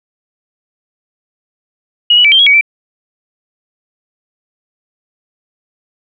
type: tone with pitch steps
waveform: sine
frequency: 2897 / 2940 / 2316 / 3157 / 3315 / 2256 / 2335 Hz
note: F#7 / F#7 / D7 / G7 / G#7 / C#7 / D7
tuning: -37 / -12 / -25 / +12 / -4 / +30 / -11 cents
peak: -4 dBFS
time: 2.1-2.611 s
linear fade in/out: 5 ms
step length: 73 ms
effects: none